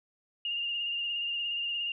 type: tone with vibrato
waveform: sine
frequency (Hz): 2818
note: F7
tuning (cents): +15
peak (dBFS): -30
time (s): 0.45-1.92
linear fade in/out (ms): 2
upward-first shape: sine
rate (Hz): 17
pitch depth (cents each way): 28
effects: none